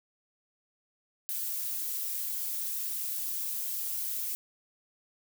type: noise with flanger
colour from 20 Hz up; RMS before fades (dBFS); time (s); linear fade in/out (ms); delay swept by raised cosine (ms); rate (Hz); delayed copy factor
violet; -34; 1.29-4.35; 0; 1.8 to 5.2; 3.7; +1
effects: none